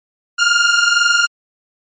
sawtooth tone pair together, 1397 / 1419 Hz, F6 / F6, 0 / +27 cents, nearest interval unison, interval 27 cents, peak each -10 dBFS, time 0.38-1.27 s, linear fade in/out 20 ms, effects MP3 32 kbps

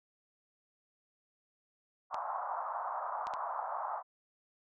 white band-pass noise, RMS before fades -38 dBFS, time 2.1-4.03 s, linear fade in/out 50 ms, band 660 to 1200 Hz, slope 48 dB/octave
clicks, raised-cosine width 0.2 ms, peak -28 dBFS, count 3, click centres 2.144 / 3.27 / 3.338 s
effects none

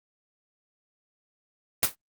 white noise with exponential decay, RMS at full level -17 dBFS, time 1.83-1.95 s, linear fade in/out 1 ms, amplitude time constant 24 ms, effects Opus 24 kbps

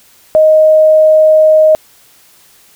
sine tone, 624 Hz, D#5, 5 cents sharp, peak -3 dBFS, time 0.35-1.75 s, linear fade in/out 0 ms, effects white hiss -45 dBFS RMS until 2.75 s

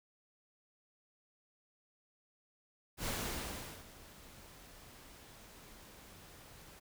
pink noise with ADSR envelope, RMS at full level -37 dBFS, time 2.97-6.8 s, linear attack 88 ms, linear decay 780 ms, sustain -19 dB, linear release 16 ms, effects none

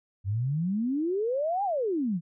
sine exponential two-way sweep, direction up then down, 92.5 to 830.6 to 157.5 Hz, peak -25 dBFS, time 0.24-2.21 s, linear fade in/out 50 ms, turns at 1.64 s, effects none

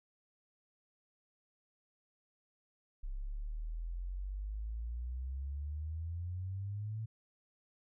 sine exponential sweep, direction up, 32.7 to 112.3 Hz, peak -37 dBFS, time 3.03-7.06 s, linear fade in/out 10 ms, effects none

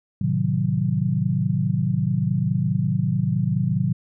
sine chord, A diminished seventh, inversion none, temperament equal, 110 / 130.81 / 155.56 / 185 Hz, A2 / C3 / Eb3 / Gb3, 0 / 0 / 0 / 0 cents, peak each -26 / -24 / -24 / -24 dBFS, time 0.21-3.93 s, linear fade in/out 5 ms, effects none

